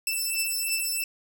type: beating tone pair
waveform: 10% pulse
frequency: 2652 / 2655 Hz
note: E7 / E7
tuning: +10 / +12 cents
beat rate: 3 Hz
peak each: -20 dBFS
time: 0.07-1.04 s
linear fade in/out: 2 ms
effects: none